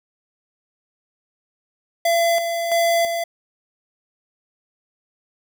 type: tone with tremolo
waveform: square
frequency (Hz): 677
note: E5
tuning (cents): +46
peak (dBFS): -16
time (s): 2.05-3.24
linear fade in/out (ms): 5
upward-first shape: square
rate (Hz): 1.5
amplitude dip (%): 50
effects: none